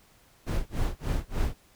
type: noise with tremolo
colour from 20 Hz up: brown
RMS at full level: -25 dBFS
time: 0.46-1.55 s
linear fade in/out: 20 ms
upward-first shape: sine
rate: 3.4 Hz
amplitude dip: 100%
effects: pink hiss -60 dBFS RMS until 1.75 s